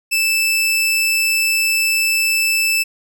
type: tone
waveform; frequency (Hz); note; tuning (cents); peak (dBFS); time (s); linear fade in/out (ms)
sawtooth; 2637; E7; 0; -11; 0.11-2.84; 20
effects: none